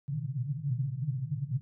pink band-pass noise, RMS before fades -33 dBFS, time 0.08-1.61 s, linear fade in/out 0 ms, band 120 to 150 Hz, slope 96 dB/octave, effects none

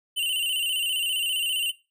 square tone with vibrato, 2903 Hz, F#7, 34 cents flat, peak -24 dBFS, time 0.16-1.72 s, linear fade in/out 20 ms, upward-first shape square, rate 15 Hz, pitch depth 71 cents each way, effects noise-tail reverb RT60 0.3 s tail -20 dB re dry

